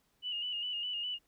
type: tone with vibrato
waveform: sine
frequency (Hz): 2909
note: F#7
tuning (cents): -30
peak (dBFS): -34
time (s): 0.22-1.19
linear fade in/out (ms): 50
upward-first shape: square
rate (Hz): 4.9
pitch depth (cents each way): 39
effects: pink hiss -74 dBFS RMS until 1.27 s